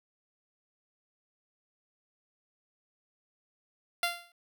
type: tone with exponential decay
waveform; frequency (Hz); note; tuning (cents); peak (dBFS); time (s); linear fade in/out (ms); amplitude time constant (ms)
10% pulse; 693; F5; -14; -16; 4.03-4.32; 2; 62
effects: none